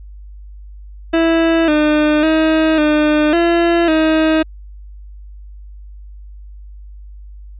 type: tone with pitch steps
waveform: 30% pulse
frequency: 329.1 / 302.3 / 316.8 / 302.2 / 339.9 / 316.1 Hz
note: E4 / D#4 / D#4 / D4 / F4 / D#4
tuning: -3 / -50 / +31 / +50 / -47 / +27 cents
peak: -8 dBFS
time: 1.13-4.43 s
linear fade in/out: 10 ms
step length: 550 ms
effects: added 50 Hz sine -32 dBFS peak until 7.59 s + resampled to 8000 Hz